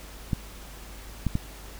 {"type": "clicks", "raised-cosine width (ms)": 5, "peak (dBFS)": -12, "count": 3, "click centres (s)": [0.332, 1.267, 1.354], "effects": ["added 50 Hz sine -43 dBFS peak until 1.79 s", "pink hiss -46 dBFS RMS until 1.79 s"]}